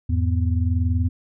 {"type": "tone cluster", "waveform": "sine", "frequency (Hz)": [83.9, 104.5, 249.1], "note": ["E2", "G#2", "B3"], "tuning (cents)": [31, 11, 15], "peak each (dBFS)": [-19, -24, -28], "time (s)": [0.09, 1.09], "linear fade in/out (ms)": 10, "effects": []}